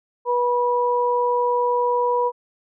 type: tone pair together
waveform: sine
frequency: 487.4 / 974.8 Hz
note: B4 / B5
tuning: -23 / -23 cents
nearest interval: octave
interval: 1200 cents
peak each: -20 dBFS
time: 0.25-2.32 s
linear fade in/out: 50 ms
effects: none